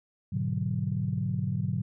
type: chord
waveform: sine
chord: G# half-diminished seventh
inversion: none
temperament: equal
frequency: 103.83 / 123.47 / 146.83 / 185 Hz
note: G#2 / B2 / D3 / F#3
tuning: 0 / 0 / 0 / 0 cents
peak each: -32 dBFS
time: 0.32-1.82 s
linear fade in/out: 10 ms
effects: tanh soft clip ceiling -16 dBFS